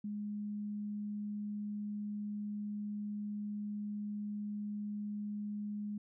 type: tone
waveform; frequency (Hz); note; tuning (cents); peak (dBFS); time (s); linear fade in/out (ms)
sine; 207.7; G#3; 0; -37; 0.04-5.98; 5
effects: none